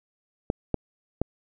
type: clicks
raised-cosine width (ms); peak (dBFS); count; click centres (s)
2; -10; 3; 0.501 / 0.743 / 1.216
effects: none